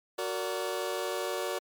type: chord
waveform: sawtooth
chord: Gb augmented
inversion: none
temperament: just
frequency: 370 / 462.5 / 578.1 Hz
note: Gb4 / Bb4 / D5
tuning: 0 / -14 / -27 cents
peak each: -31 / -32 / -31 dBFS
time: 0.18-1.59 s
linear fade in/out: 10 ms
effects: MP3 96 kbps